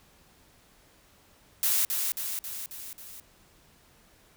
blue noise with echo, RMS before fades -25 dBFS, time 1.63-1.85 s, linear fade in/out 0 ms, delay 270 ms, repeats 5, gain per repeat -4 dB, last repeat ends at 3.2 s, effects pink hiss -60 dBFS RMS until 4.36 s

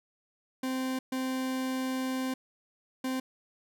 40% pulse tone bursts at uneven times, 260 Hz, C4, 11 cents flat, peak -29 dBFS, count 3, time 0.63-0.99 / 1.12-2.34 / 3.04-3.2 s, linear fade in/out 5 ms, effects none

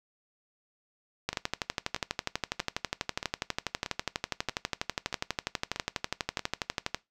two click trains, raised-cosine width 0.2 ms, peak -11 / -16 dBFS, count 70 / 9, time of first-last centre 1.29-6.946 / 1.33-6.393 s, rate 12.2 / 1.58 Hz, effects noise-tail reverb RT60 0.2 s tail -20 dB re dry

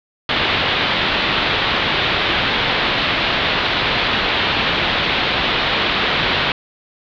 white low-pass noise, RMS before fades -18 dBFS, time 0.29-6.52 s, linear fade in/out 2 ms, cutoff 3900 Hz, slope 48 dB/octave, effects none

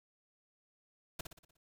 pink noise with echo, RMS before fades -40 dBFS, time 1.19-1.21 s, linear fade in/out 5 ms, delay 60 ms, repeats 6, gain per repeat -6 dB, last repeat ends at 1.57 s, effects none

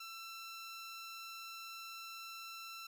15% pulse tone, 1342 Hz, E6, 31 cents sharp, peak -40 dBFS, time 0-2.87 s, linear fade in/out 5 ms, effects none

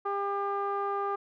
sawtooth tone with low-pass filter, 400.3 Hz, G4, 36 cents sharp, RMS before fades -31 dBFS, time 0.05-1.16 s, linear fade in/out 10 ms, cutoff 1100 Hz, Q 5.9, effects none

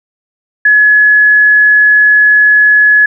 sine tone, 1697 Hz, G#6, 37 cents sharp, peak -3 dBFS, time 0.65-3.06 s, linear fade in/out 5 ms, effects none

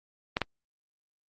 clicks, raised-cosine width 0.3 ms, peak -11 dBFS, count 2, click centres 0.369 / 0.417 s, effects Opus 32 kbps

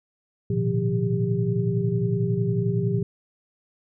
sine tone cluster, 111.8 / 122.8 / 151 / 175.5 / 398.9 Hz, A2 / B2 / D3 / F3 / G4, +28 / -9 / +48 / +9 / +30 cents, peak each -28 / -25 / -31 / -26 / -28 dBFS, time 0.5-3.03 s, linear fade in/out 5 ms, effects none

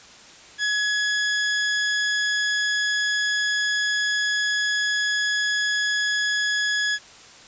sawtooth tone, 1684 Hz, G#6, 24 cents sharp, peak -17 dBFS, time 0.58-6.99 s, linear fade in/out 50 ms, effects white hiss -46 dBFS RMS until 7.47 s + resampled to 16000 Hz

